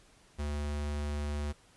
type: tone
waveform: square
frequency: 73.42 Hz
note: D2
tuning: in tune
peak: -33 dBFS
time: 0.38-1.53 s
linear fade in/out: 20 ms
effects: pink hiss -62 dBFS RMS until 1.76 s + resampled to 24000 Hz